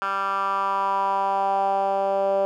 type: tone with band-pass filter sweep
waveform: 10% pulse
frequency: 196 Hz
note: G3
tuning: in tune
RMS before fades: -23 dBFS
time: 0.02-2.45 s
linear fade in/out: 0 ms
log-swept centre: 1400 to 580 Hz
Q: 4.1
effects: none